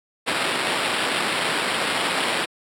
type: noise with sample-and-hold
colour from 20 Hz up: violet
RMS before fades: -23 dBFS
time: 0.26-2.46 s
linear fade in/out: 20 ms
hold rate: 6300 Hz
effects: high-pass 200 Hz 12 dB/octave + low-pass 10000 Hz 12 dB/octave